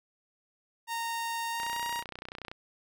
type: tone with pitch glide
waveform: sawtooth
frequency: 924 to 944 Hz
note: A#5 to A#5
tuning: -16 to +22 cents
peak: -28 dBFS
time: 0.87-2.04 s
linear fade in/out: 50 ms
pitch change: +38 cents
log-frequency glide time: 1.5-1.82 s
type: click train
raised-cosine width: 0.3 ms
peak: -24 dBFS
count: 29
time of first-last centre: 1.6-2.515 s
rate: 30.6 Hz
effects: none